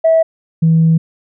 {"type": "tone pair in turn", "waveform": "sine", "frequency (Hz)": [650, 162.5], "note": ["E5", "E3"], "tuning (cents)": [-24, -24], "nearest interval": "2 octaves", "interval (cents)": 2400, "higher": "first", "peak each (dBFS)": -6, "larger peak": "neither", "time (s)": [[0.04, 0.23], [0.62, 0.98]], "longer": "second", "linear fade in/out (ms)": 10, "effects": ["tanh soft clip ceiling -3 dBFS"]}